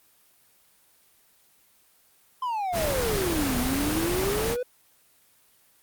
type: exponential two-way sweep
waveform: triangle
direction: down then up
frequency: 1046.5 to 241 to 505 Hz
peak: -24 dBFS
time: 2.42-4.63 s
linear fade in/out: 5 ms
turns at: 3.57 s
type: noise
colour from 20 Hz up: pink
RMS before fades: -28 dBFS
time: 2.72-4.57 s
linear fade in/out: 50 ms
effects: white hiss -61 dBFS RMS until 5.82 s + Opus 24 kbps